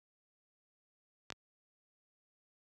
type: clicks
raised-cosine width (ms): 0.2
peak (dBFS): -23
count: 2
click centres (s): 1.303 / 1.323
effects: high-pass 80 Hz 12 dB/octave